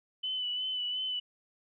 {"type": "tone with vibrato", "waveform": "sine", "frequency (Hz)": 3000, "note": "F#7", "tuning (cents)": 23, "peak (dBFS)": -31, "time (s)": [0.23, 1.2], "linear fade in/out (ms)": 10, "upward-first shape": "sine", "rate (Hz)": 2.8, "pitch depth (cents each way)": 29, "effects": []}